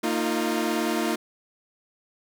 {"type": "chord", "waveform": "sawtooth", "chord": "Bb suspended fourth", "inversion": "none", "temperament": "equal with one note detuned", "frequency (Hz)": [229.5, 311.1, 349.2], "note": ["Bb3", "Eb4", "F4"], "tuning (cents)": [-27, 0, 0], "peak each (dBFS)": -24, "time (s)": [0.03, 1.16], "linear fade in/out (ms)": 10, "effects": []}